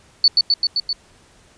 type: tone with echo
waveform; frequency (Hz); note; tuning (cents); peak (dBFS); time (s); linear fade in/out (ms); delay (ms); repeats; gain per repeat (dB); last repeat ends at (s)
sine; 4476; C#8; +16; -8; 0.24-0.28; 2; 130; 5; -2; 0.93
effects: pink hiss -52 dBFS RMS until 1.57 s + resampled to 22050 Hz